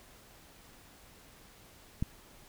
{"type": "click", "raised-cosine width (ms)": 5, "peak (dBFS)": -18, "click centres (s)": 2.025, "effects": ["pink hiss -57 dBFS RMS until 2.48 s"]}